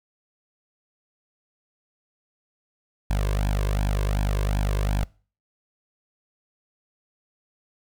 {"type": "tone with flanger", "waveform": "sawtooth", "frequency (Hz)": 50, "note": "G1", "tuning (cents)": 35, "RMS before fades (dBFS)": -23, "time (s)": [3.1, 5.04], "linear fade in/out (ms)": 0, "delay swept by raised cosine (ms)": [1.2, 1.92], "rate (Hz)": 2.7, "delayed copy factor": 0.95, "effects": ["noise-tail reverb RT60 0.4 s tail -24 dB re dry"]}